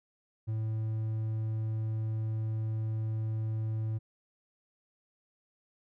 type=tone; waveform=triangle; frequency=110 Hz; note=A2; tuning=in tune; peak=-28 dBFS; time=0.47-3.99 s; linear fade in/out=20 ms; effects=none